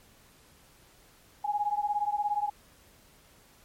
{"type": "beating tone pair", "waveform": "sine", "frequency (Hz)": [822, 839], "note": ["G#5", "G#5"], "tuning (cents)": [-18, 17], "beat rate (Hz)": 17, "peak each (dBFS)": [-29, -30], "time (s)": [1.44, 2.5], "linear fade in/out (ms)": 10, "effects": ["pink hiss -59 dBFS RMS until 3.64 s", "MP3 64 kbps"]}